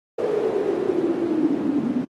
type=noise with band-pass filter sweep; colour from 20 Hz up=pink; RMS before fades=-22 dBFS; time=0.18-2.05 s; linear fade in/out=10 ms; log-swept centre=460 to 250 Hz; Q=8.5; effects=high-pass 150 Hz 12 dB/octave + AAC 32 kbps